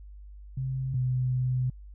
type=tone pair in turn; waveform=sine; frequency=131.6 / 127.26 Hz; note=C3 / C3; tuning=+10 / -48 cents; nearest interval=minor second; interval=58 cents; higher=first; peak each=-28 / -24 dBFS; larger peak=second; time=0.57-0.94 / 0.94-1.7 s; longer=second; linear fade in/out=5 ms; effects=added 50 Hz sine -43 dBFS peak until 1.94 s